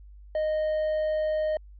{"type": "tone", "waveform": "triangle", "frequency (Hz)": 619, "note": "D#5", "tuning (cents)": -9, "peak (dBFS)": -22, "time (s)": [0.35, 1.57], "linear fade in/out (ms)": 2, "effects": ["added 50 Hz sine -45 dBFS peak until 1.79 s", "resampled to 11025 Hz"]}